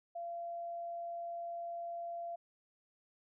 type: tone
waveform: sine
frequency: 685 Hz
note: F5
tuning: 34 cents flat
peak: -39 dBFS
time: 0.15-2.36 s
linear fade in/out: 10 ms
effects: none